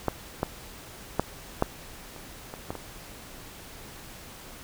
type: clicks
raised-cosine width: 1 ms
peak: -10 / -11 / -8 / -7 / -30 / -23 / -17 / -22 dBFS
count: 8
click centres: 0.083 / 0.431 / 1.196 / 1.624 / 2.163 / 2.539 / 2.705 / 2.753 s
effects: pink hiss -45 dBFS RMS until 4.63 s